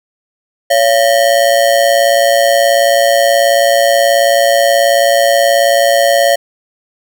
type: ring-modulated tone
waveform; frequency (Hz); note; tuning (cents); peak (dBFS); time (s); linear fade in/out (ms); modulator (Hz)
square; 622.3; D#5; 0; -5; 0.7-6.36; 10; 59.3
effects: none